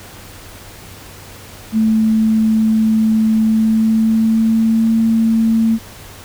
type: tone with pitch glide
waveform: sine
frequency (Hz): 220 to 225.1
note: A3 to A3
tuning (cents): 0 to +40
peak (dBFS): -10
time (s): 1.72-5.79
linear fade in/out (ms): 50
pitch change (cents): +40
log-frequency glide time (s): 3.45-4.92
effects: added 96 Hz sine -41 dBFS peak until 6.24 s + pink hiss -37 dBFS RMS until 6.24 s